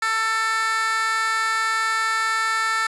15% pulse tone with high-pass filter, 444.6 Hz, A4, 18 cents sharp, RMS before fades -22 dBFS, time 0.02-2.87 s, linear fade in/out 5 ms, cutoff 1500 Hz, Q 2.4, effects resampled to 24000 Hz

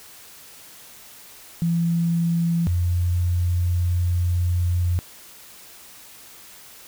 sine tone pair in turn, 168.7 / 88.03 Hz, E3 / F2, +40 / +14 cents, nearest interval major seventh, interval 1126 cents, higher first, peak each -18 dBFS, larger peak neither, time 1.62-2.67 / 2.67-4.99 s, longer second, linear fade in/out 0 ms, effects white hiss -45 dBFS RMS until 6.87 s

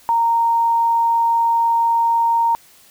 sine tone, 926 Hz, A#5, 12 cents flat, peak -13 dBFS, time 0.09-2.55 s, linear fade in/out 0 ms, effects white hiss -49 dBFS RMS until 2.9 s

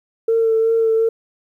sine tone with vibrato, 450.6 Hz, A4, 41 cents sharp, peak -12 dBFS, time 0.28-1.09 s, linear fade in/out 5 ms, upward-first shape sine, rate 2.7 Hz, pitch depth 19 cents each way, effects tanh soft clip ceiling -8 dBFS + 9-bit

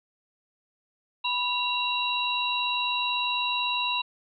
sine tone cluster, 986 / 2758 / 3906 Hz, B5 / F7 / B7, -3 / -22 / -20 cents, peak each -29 dBFS, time 1.24-4.02 s, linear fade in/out 10 ms, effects none

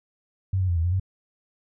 sine tone with pitch steps, 95.1 / 92.8 / 86.8 / 81.9 / 88.3 / 94.3 Hz, F#2 / F#2 / F2 / E2 / F2 / F#2, +48 / +6 / -10 / -11 / +20 / +33 cents, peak -20 dBFS, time 0.53-0.998 s, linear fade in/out 5 ms, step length 78 ms, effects none

